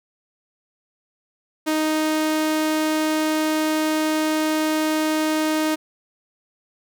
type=tone; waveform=sawtooth; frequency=311.1 Hz; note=D#4; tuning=in tune; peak=-15 dBFS; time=1.66-5.76 s; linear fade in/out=20 ms; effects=none